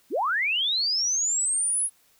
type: linear sweep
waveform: sine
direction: up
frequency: 205 to 10630 Hz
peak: -22 dBFS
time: 0.1-1.9 s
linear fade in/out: 50 ms
effects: white hiss -62 dBFS RMS until 2.19 s